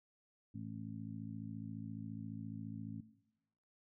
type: harmonic tone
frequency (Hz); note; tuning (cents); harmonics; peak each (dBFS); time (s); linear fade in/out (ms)
54.5; A1; -16; 2 / 3 / 4 / 5; -47 / -51 / -47 / -50; 0.54-3.01; 10
effects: noise-tail reverb RT60 0.9 s tail -17 dB re dry